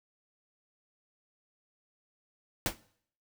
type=noise with exponential decay; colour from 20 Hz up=pink; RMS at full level=-25 dBFS; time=2.66-2.77 s; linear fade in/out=1 ms; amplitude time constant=23 ms; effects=noise-tail reverb RT60 0.6 s tail -20 dB re dry